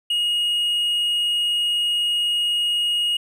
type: tone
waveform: triangle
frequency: 2876 Hz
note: F#7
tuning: 50 cents flat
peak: -17 dBFS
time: 0.1-3.17 s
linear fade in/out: 5 ms
effects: none